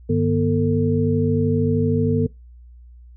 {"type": "tone cluster", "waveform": "sine", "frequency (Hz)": [99.9, 152.9, 242.8, 447.6], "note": ["G2", "D#3", "B3", "A4"], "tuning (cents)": [33, -30, -29, 30], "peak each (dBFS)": [-22, -22, -21, -21], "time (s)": [0.09, 2.27], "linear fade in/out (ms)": 10, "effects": ["noise-tail reverb RT60 0.2 s tail -21 dB re dry", "added 60 Hz sine -41 dBFS peak until 3.16 s"]}